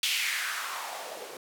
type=noise with band-pass filter sweep; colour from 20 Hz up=blue; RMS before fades=-33 dBFS; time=0.03-1.37 s; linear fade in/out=2 ms; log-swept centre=3100 to 390 Hz; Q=2.9; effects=none